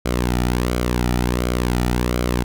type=tone with flanger; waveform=sawtooth; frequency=60.9 Hz; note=B1; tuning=24 cents flat; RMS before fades=-20 dBFS; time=0.05-2.44 s; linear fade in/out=10 ms; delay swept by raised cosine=1.1 to 1.9 ms; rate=1.4 Hz; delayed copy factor=-0.55; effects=none